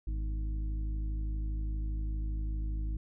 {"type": "harmonic tone with a mistuned harmonic", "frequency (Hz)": 52.5, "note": "G#1", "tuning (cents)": 19, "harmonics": [1, 2, 3, 4, 5, 6], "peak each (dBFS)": [-31, -46, -49, -55, -56, -49], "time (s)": [0.07, 2.97], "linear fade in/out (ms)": 5, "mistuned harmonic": 5, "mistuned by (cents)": -52, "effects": []}